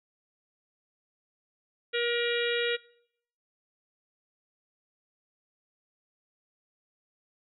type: harmonic tone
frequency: 475.4 Hz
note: A#4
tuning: 34 cents sharp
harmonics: 1 / 3 / 4 / 5 / 6 / 7 / 8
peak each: -29 / -34 / -35 / -36 / -37 / -37 / -38 dBFS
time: 1.93-2.77 s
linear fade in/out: 20 ms
effects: noise-tail reverb RT60 0.7 s tail -23 dB re dry